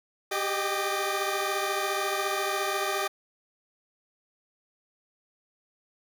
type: tone cluster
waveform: 15% pulse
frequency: 389.9 / 404.2 / 615 / 1186 Hz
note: G4 / G#4 / D#5 / D6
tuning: -9 / -47 / -20 / +17 cents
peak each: -24 / -30 / -25 / -29 dBFS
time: 0.31-3.08 s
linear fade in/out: 10 ms
effects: none